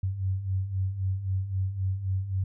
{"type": "beating tone pair", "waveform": "sine", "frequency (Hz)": [92.5, 96.3], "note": ["F#2", "G2"], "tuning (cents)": [0, -30], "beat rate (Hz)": 3.8, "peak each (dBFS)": [-33, -27], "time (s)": [0.03, 2.44], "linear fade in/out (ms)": 5, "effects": []}